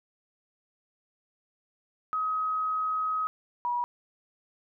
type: tone pair in turn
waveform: sine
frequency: 1267 / 966.1 Hz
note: D#6 / B5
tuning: +31 / -38 cents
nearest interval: perfect fourth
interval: 469 cents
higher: first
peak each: -26 dBFS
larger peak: neither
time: 2.13-3.27 / 3.65-3.84 s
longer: first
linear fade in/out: 0 ms
effects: none